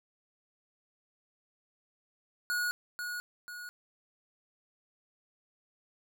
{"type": "tone with echo", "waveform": "square", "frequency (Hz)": 1452, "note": "F#6", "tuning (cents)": -33, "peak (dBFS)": -30, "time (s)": [2.5, 2.71], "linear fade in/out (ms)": 0, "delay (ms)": 490, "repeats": 2, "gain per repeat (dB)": -6, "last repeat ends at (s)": 3.69, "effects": []}